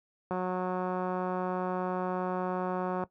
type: click train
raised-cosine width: 1 ms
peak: -19 dBFS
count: 500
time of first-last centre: 0.31-3.037 s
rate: 183 Hz
effects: noise-tail reverb RT60 0.1 s tail -17 dB re dry + high-pass 80 Hz 12 dB/octave